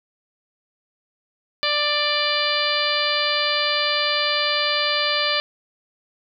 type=harmonic tone; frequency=590 Hz; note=D5; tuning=8 cents sharp; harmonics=1 / 2 / 3 / 4 / 5 / 6 / 7 / 8; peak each=-27 / -27 / -27 / -27 / -27 / -27 / -27 / -27 dBFS; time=1.63-5.4 s; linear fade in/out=0 ms; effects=none

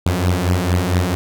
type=beating tone pair; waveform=sawtooth; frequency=87.5 / 91.9 Hz; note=F2 / F#2; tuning=+4 / -11 cents; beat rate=4.4 Hz; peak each=-14 dBFS; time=0.06-1.15 s; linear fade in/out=0 ms; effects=none

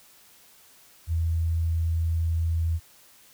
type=tone; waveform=sine; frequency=82.41 Hz; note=E2; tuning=in tune; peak=-22 dBFS; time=1.07-2.8 s; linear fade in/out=50 ms; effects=white hiss -55 dBFS RMS until 3.33 s

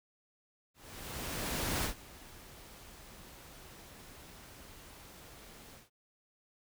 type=noise with ADSR envelope; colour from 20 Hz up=pink; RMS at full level=-33 dBFS; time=0.74-5.9 s; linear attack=1100 ms; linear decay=100 ms; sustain=-20 dB; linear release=150 ms; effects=none

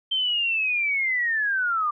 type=linear sweep; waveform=sine; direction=down; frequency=3136 to 1174.7 Hz; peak=-21 dBFS; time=0.11-1.91 s; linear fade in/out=10 ms; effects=none

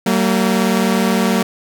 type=tone pair together; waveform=sawtooth; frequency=190.2 / 229.5 Hz; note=F#3 / A#3; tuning=+48 / -27 cents; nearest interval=minor third; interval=325 cents; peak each=-12 dBFS; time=0.06-1.43 s; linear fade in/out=5 ms; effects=none

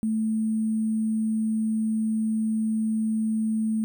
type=tone with sample-and-hold; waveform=sine; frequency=220 Hz; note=A3; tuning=in tune; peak=-22 dBFS; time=0.03-3.84 s; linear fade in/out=0 ms; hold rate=8820 Hz; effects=none

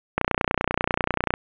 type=click train; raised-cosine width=0.5 ms; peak=-5 dBFS; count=36; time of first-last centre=0.18-1.339 s; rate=30.2 Hz; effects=resampled to 8000 Hz + 7-bit

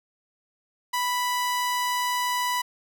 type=tone; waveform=sawtooth; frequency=987.8 Hz; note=B5; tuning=in tune; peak=-20 dBFS; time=0.93-2.62 s; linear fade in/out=10 ms; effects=none

